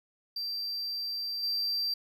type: tone with level steps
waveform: triangle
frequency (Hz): 4699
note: D8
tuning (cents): 0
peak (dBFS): -31 / -27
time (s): 0.36-1.94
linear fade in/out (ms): 5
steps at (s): 1.43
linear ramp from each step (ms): 2
effects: none